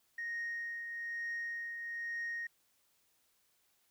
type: tone with tremolo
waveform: sine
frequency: 1864.7 Hz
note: A#6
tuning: in tune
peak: -34 dBFS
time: 0.18-2.47 s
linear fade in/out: 5 ms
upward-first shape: triangle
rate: 1.1 Hz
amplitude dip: 50%
effects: tanh soft clip ceiling -34 dBFS + white hiss -74 dBFS RMS until 3.9 s